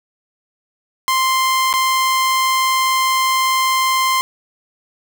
sawtooth tone with dropouts, 1046.5 Hz, C6, in tune, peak -10 dBFS, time 1.08-4.21 s, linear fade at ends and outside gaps 0 ms, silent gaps 1.729-1.738 s, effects none

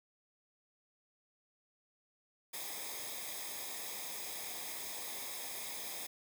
white noise with comb filter, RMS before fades -43 dBFS, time 2.53-6.07 s, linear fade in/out 10 ms, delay 0.69 ms, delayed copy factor -0.7, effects none

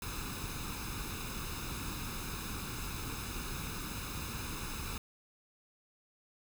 pink noise with comb filter, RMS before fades -40 dBFS, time 0.02-4.98 s, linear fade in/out 2 ms, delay 0.78 ms, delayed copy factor +0.7, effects none

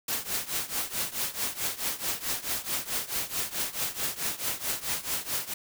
white noise with tremolo, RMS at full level -28 dBFS, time 0.08-5.54 s, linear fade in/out 5 ms, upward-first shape triangle, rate 4.6 Hz, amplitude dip 90%, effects none

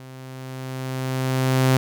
sawtooth tone with level ramp, 130.5 Hz, C3, 4 cents flat, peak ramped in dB -35 to -10 dBFS, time 0-1.77 s, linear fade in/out 0 ms, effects none

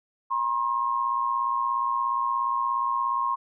sine tone pair together, 955 / 1072 Hz, A#5 / C6, +42 / +42 cents, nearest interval major second, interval 200 cents, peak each -29 / -24 dBFS, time 0.3-3.36 s, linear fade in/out 20 ms, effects none

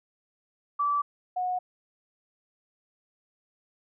sine tone pair in turn, 1158 / 729.5 Hz, D6 / F#5, -25 / -25 cents, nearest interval minor sixth, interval 800 cents, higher first, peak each -23 / -26 dBFS, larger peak first, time 0.79-1.02 / 1.36-1.59 s, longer neither, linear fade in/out 10 ms, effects none

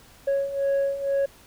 sine beating tone pair, 552 / 554.1 Hz, C#5 / C#5, -7 / -1 cents, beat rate 2.1 Hz, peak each -25 / -21 dBFS, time 0.27-1.26 s, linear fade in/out 10 ms, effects tanh soft clip ceiling -19 dBFS + pink hiss -52 dBFS RMS until 1.46 s

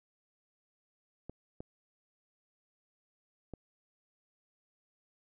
clicks, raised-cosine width 2 ms, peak -29 / -29 / -29 dBFS, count 3, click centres 1.296 / 1.605 / 3.537 s, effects none

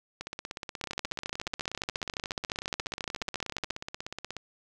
two click trains, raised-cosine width 0.2 ms, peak -14 / -19 dBFS, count 42 / 70, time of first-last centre 0.84-3.707 / 0.21-4.367 s, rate 14.3 / 16.6 Hz, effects none

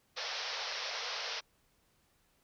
white band-pass noise, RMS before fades -39 dBFS, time 0.16-1.41 s, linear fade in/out 20 ms, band 440 to 5700 Hz, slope 96 dB/octave, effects pink hiss -72 dBFS RMS until 2.43 s

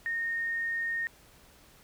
sine tone, 1844 Hz, A#6, 19 cents flat, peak -29 dBFS, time 0.06-1.07 s, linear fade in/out 0 ms, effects pink hiss -58 dBFS RMS until 1.83 s

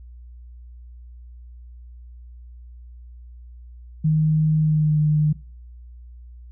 sine tone with pitch glide, 155.56 to 151.74 Hz, D#3 to D#3, 0 to -43 cents, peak -15 dBFS, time 4.04-5.33 s, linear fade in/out 10 ms, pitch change -43 cents, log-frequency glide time 4.59-4.98 s, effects noise-tail reverb RT60 0.4 s tail -20 dB re dry + added 60 Hz sine -39 dBFS peak until 6.51 s

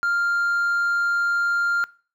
sine tone with hard clipping, 1396.9 Hz, F6, in tune, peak -20 dBFS, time 0.03-1.84 s, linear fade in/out 0 ms, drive 2 dB, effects noise-tail reverb RT60 0.4 s tail -21 dB re dry

